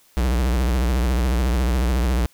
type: tone with vibrato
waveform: square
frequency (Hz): 61.74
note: B1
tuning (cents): 0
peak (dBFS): -18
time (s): 0.17-2.26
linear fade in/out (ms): 0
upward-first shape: triangle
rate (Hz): 14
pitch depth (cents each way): 190
effects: white hiss -56 dBFS RMS until 2.33 s